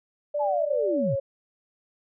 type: tone with pitch glide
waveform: sine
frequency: 587.3 to 551.1 Hz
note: D5 to C#5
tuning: 0 to -10 cents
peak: -24 dBFS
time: 0.34-1.2 s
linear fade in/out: 10 ms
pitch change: -110 cents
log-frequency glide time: 0.91-1.07 s
type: linear sweep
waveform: sine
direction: down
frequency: 880 to 95.9 Hz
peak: -25 dBFS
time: 0.39-1.16 s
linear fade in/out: 20 ms
effects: none